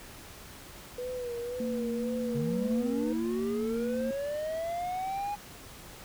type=tone with vibrato; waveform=sine; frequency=488.6 Hz; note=B4; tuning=19 cents flat; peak=-33 dBFS; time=0.98-3.13 s; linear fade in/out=5 ms; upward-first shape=sine; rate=1.9 Hz; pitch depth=57 cents each way
type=tone; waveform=sine; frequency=229.9 Hz; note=A#3; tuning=24 cents flat; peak=-31 dBFS; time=1.6-4.11 s; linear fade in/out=2 ms
type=linear sweep; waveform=triangle; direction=up; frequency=133.8 to 830.6 Hz; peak=-29 dBFS; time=2.34-5.36 s; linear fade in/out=20 ms
effects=pink hiss -48 dBFS RMS until 6.04 s